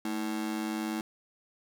45% pulse ring-modulated tone, 271.1 Hz, C#4, 38 cents flat, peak -28 dBFS, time 0.05-1.01 s, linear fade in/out 2 ms, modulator 50.3 Hz, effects none

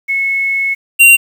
sine / square tone pair in turn, 2192 / 2762 Hz, C#7 / F7, -20 / -20 cents, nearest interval major third, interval 400 cents, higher second, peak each -12 / -3 dBFS, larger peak second, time 0.08-0.75 / 0.99-1.17 s, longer first, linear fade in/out 20 ms, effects 7-bit

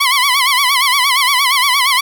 15% pulse tone with vibrato, 1063 Hz, C6, 27 cents sharp, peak -4 dBFS, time 0-2.01 s, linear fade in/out 10 ms, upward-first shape sine, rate 8.6 Hz, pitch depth 130 cents each way, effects none

